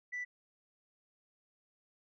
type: tone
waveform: sine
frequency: 1975.5 Hz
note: B6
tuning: in tune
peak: -35 dBFS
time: 0.12-0.25 s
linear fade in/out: 20 ms
effects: tanh soft clip ceiling -34 dBFS